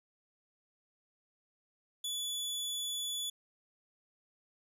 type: tone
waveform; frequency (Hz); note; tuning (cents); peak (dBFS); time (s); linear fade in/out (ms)
sawtooth; 3440; A7; -40; -32; 2.04-3.3; 5
effects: resampled to 32000 Hz